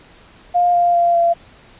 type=tone with pitch steps; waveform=sine; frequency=706 / 698.3 / 690.7 / 683.1 Hz; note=F5 / F5 / F5 / F5; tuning=+19 / 0 / -19 / -38 cents; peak=-11 dBFS; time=0.54-1.34 s; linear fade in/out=20 ms; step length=200 ms; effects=pink hiss -46 dBFS RMS until 1.79 s + resampled to 8000 Hz